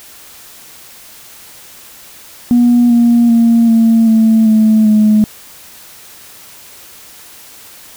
sine tone with pitch steps, 241.1 / 236.3 / 231.5 / 226.9 / 222.4 / 217.9 / 213.6 Hz, B3 / A#3 / A#3 / A#3 / A3 / A3 / G#3, -41 / +24 / -12 / -47 / +19 / -17 / +49 cents, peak -4 dBFS, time 2.51-5.24 s, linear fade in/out 0 ms, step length 390 ms, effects tanh soft clip ceiling -2 dBFS + white hiss -37 dBFS RMS until 7.96 s

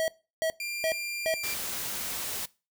square tone bursts, 644 Hz, E5, 41 cents flat, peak -26 dBFS, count 4, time 0-1.34 s, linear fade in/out 0 ms, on 80 ms, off 340 ms
sawtooth tone with pitch glide, 2385 to 2367 Hz, D7 to D7, +26 to +13 cents, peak -29 dBFS, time 0.6-1.54 s, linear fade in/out 2 ms, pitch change -13 cents, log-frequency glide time 1.29-1.42 s
white noise, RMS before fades -34 dBFS, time 1.43-2.46 s, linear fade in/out 10 ms
effects noise-tail reverb RT60 0.3 s tail -21 dB re dry

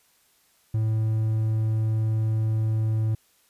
triangle tone, 109.9 Hz, A2, 2 cents flat, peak -19 dBFS, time 0.74-3.15 s, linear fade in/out 5 ms, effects white hiss -63 dBFS RMS until 3.49 s + resampled to 32000 Hz

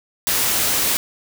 white noise, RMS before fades -19 dBFS, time 0.27-0.97 s, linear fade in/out 0 ms, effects none

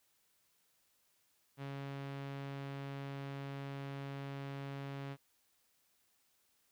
sawtooth tone with low-pass filter, 138.59 Hz, C#3, in tune, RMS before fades -44 dBFS, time 1.57-5.17 s, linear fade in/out 50 ms, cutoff 3200 Hz, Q 0.98, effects white hiss -75 dBFS RMS until 6.71 s

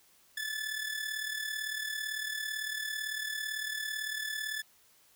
sawtooth tone with amplitude modulation, 1735 Hz, A6, 25 cents flat, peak -28 dBFS, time 0.37-4.62 s, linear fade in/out 5 ms, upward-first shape sine, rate 37.9 Hz, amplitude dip 60%, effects white hiss -64 dBFS RMS until 5.15 s

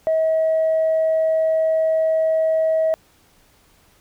sine tone, 640 Hz, D#5, 49 cents sharp, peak -14 dBFS, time 0.07-2.94 s, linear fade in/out 0 ms, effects tanh soft clip ceiling -12 dBFS + pink hiss -56 dBFS RMS until 4 s

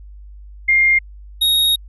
sine / square tone pair in turn, 2117 / 3755 Hz, C7 / A#7, +20 / +12 cents, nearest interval minor seventh, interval 992 cents, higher second, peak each -10 / -13 dBFS, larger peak first, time 0.68-0.99 / 1.41-1.76 s, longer second, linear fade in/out 10 ms, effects added 50 Hz sine -35 dBFS peak until 1.88 s + resampled to 32000 Hz

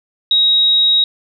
sine tone, 3800 Hz, A#7, 33 cents sharp, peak -9 dBFS, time 0.31-1.04 s, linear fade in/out 2 ms, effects none

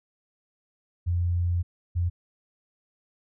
sine tone pair in turn, 87.31 / 87.31 Hz, F2 / F2, 0 / 0 cents, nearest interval unison, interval 0 cents, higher neither, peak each -22 dBFS, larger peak neither, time 1.06-1.63 / 1.95-2.1 s, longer first, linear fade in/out 20 ms, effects none

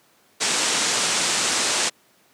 white low-pass noise, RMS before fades -22 dBFS, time 0.4-1.9 s, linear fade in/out 20 ms, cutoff 8700 Hz, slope 48 dB/octave, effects pink hiss -58 dBFS RMS until 2.33 s + high-pass 200 Hz 12 dB/octave

